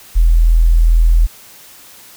sine tone, 41.2 Hz, E1, in tune, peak -6 dBFS, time 0.15-1.27 s, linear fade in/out 20 ms, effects white hiss -40 dBFS RMS until 2.16 s

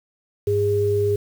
sine tone pair together, 101.18 / 410 Hz, G#2 / G#4, -45 / -22 cents, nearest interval 2 octaves, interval 2423 cents, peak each -23 / -18 dBFS, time 0.47-1.16 s, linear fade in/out 5 ms, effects 7-bit

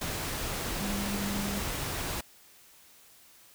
sine tone in noise, 201.1 Hz, G3, 44 cents sharp, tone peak -33 dBFS, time 0.8-1.6 s, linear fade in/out 5 ms, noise pink, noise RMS -34 dBFS, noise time 0.01-2.21 s, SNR -2 dB, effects white hiss -57 dBFS RMS until 3.54 s

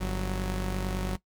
sawtooth tone pair together, 49 / 185 Hz, G1 / F#3, 0 / 0 cents, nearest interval octave + major seventh, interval 2300 cents, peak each -26 / -29 dBFS, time 0-1.17 s, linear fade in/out 20 ms, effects noise-tail reverb RT60 0.1 s tail -18 dB re dry

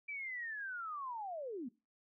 sine linear sweep, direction down, 2341 to 217.7 Hz, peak -40 dBFS, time 0.08-1.69 s, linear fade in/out 10 ms, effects noise-tail reverb RT60 0.3 s tail -22 dB re dry

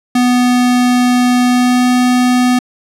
square tone with pitch glide, 247.3 to 248.9 Hz, B3 to B3, +3 to +14 cents, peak -9 dBFS, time 0.15-2.59 s, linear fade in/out 5 ms, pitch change +11 cents, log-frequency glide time 1.47-1.88 s, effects low-pass 11000 Hz 12 dB/octave

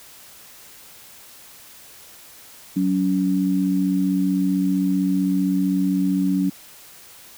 sine tone pair together, 186.7 / 282.3 Hz, F#3 / C#4, +16 / +32 cents, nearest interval perfect fifth, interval 716 cents, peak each -20 dBFS, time 2.76-6.5 s, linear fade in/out 10 ms, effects white hiss -45 dBFS RMS until 7.37 s

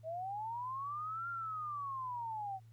sine linear two-way sweep, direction up then down, 623 to 1396.9 to 748 Hz, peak -38 dBFS, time 0.03-2.6 s, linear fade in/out 50 ms, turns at 1.29 s, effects added 113 Hz sine -55 dBFS peak until 2.72 s + pink hiss -75 dBFS RMS until 2.72 s

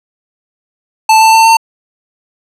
square tone with pitch steps, 880 / 887.7 / 895.4 / 903.2 Hz, A5 / A5 / A5 / A5, 0 / +15 / +30 / +45 cents, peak -4 dBFS, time 1.09-1.57 s, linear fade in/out 5 ms, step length 120 ms, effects low-pass 11000 Hz 12 dB/octave

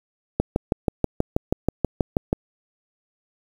click train, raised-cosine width 2 ms, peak -5 dBFS, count 13, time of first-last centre 0.4-2.329 s, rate 6.22 Hz, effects 7-bit

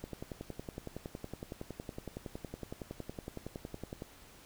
click train, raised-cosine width 2 ms, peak -27 dBFS, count 44, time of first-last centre 0.04-4.021 s, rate 10.8 Hz, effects pink hiss -57 dBFS RMS until 4.45 s

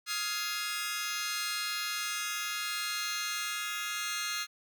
15% pulse chord, F minor seventh, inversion third, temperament just, 1257.2 / 1396.9 / 1676.3 / 2095 Hz, Eb6 / F6 / Ab6 / C7, +18 / 0 / +16 / +2 cents, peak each -32 dBFS, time 0.06-4.47 s, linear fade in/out 50 ms, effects none

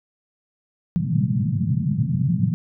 pink band-pass noise, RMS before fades -21 dBFS, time 0.96-2.54 s, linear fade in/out 0 ms, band 110 to 200 Hz, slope 48 dB/octave, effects none

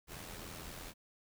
pink noise with amplitude modulation, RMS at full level -45 dBFS, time 0.07-0.94 s, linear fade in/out 50 ms, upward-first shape sine, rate 84 Hz, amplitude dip 50%, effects none

